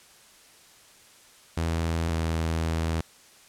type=tone pair in turn; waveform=sawtooth; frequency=82.41 / 81.42 Hz; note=E2 / E2; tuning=0 / -21 cents; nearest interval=unison; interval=21 cents; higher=first; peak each=-21 dBFS; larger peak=neither; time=1.57-2.09 / 2.09-3.01 s; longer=second; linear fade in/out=5 ms; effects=white hiss -54 dBFS RMS until 3.48 s + low-pass 10000 Hz 12 dB/octave